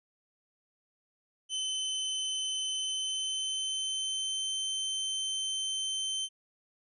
sawtooth tone with pitch glide, 3054 to 3097 Hz, G7 to G7, -46 to -22 cents, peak -28 dBFS, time 1.49-6.29 s, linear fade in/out 50 ms, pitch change +24 cents, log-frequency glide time 2.75-4.5 s, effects resampled to 24000 Hz

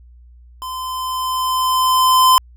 square tone with level ramp, 1028 Hz, C6, 31 cents flat, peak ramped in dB -26 to -8 dBFS, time 0.62-2.38 s, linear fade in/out 0 ms, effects added 60 Hz sine -41 dBFS peak until 2.56 s

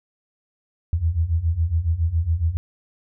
sine beating tone pair, 78.6 / 85.8 Hz, D#2 / F2, +18 / -30 cents, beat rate 7.2 Hz, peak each -23 / -20 dBFS, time 0.93-2.57 s, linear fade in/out 0 ms, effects none

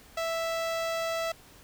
sawtooth tone with notch filter, 659.3 Hz, E5, in tune, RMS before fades -31 dBFS, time 0.17-1.32 s, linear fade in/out 5 ms, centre 11000 Hz, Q 0.94, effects pink hiss -54 dBFS RMS until 1.63 s

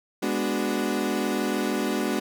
35% pulse chord, G# half-diminished seventh, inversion none, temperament equal, 207.7 / 246.9 / 293.7 / 370 Hz, G#3 / B3 / D4 / F#4, 0 / 0 / 0 / 0 cents, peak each -28 dBFS, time 0.22-2.2 s, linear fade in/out 10 ms, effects none

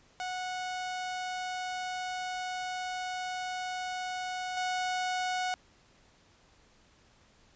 sawtooth tone with level steps, 735 Hz, F#5, 12 cents flat, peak -30 / -26 dBFS, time 0.2-5.54 s, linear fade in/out 0 ms, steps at 4.57 s, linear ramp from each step 2 ms, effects pink hiss -63 dBFS RMS until 7.55 s + resampled to 16000 Hz

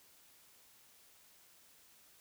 silence, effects white hiss -64 dBFS RMS until 2.2 s

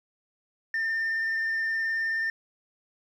sine tone with vibrato, 1802 Hz, A6, 41 cents sharp, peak -23 dBFS, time 0.74-2.3 s, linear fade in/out 2 ms, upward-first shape sine, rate 19 Hz, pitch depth 13 cents each way, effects tanh soft clip ceiling -24 dBFS + 10-bit

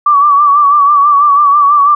sine tone with vibrato, 1155 Hz, D6, 29 cents flat, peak -4 dBFS, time 0.06-1.95 s, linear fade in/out 5 ms, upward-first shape sine, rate 6.1 Hz, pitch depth 57 cents each way, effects none

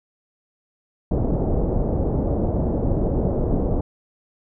pink low-pass noise, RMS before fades -21 dBFS, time 1.11-3.81 s, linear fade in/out 5 ms, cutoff 620 Hz, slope 24 dB/octave, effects none

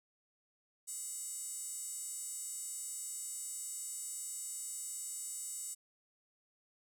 square tone with high-pass filter, 419.3 Hz, G#4, 17 cents sharp, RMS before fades -43 dBFS, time 0.87-5.75 s, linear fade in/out 20 ms, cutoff 8000 Hz, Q 6.4, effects none

